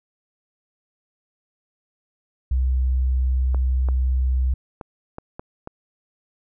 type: tone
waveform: sine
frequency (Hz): 64.1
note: C2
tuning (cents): -35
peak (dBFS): -17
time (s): 2.51-4.54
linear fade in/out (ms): 5
type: clicks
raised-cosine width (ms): 1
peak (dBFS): -19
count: 6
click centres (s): 3.546 / 3.887 / 4.812 / 5.184 / 5.395 / 5.674
effects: none